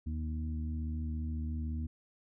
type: harmonic tone with a mistuned harmonic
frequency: 77.78 Hz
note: D#2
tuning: in tune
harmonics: 1 / 2 / 3 / 4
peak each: -34 / -47 / -41 / -52 dBFS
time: 0.06-1.87 s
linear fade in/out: 10 ms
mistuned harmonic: 3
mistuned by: +27 cents
effects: none